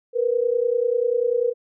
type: tone pair together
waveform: sine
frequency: 465.7 / 495.9 Hz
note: A#4 / B4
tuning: -2 / +7 cents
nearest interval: minor second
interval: 109 cents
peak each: -21 dBFS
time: 0.13-1.54 s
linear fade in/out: 50 ms
effects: none